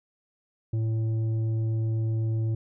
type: tone with tanh clipping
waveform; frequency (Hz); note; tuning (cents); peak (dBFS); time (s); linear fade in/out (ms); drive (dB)
sine; 111.5; A2; +23; -25; 0.73-2.55; 5; 7
effects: none